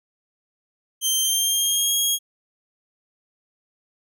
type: tone with pitch glide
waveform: 15% pulse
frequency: 3136 to 3281 Hz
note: G7 to G#7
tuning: 0 to -22 cents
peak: -12 dBFS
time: 1.01-2.19 s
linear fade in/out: 50 ms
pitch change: +78 cents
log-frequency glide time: 1.2-1.95 s
effects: none